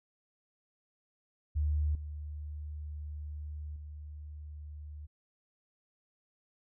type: tone with level steps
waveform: sine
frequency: 74.9 Hz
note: D2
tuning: 35 cents sharp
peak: -27 / -38 / -42 dBFS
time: 1.55-5.07 s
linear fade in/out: 20 ms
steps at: 1.95 / 3.76 s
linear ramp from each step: 2 ms
effects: none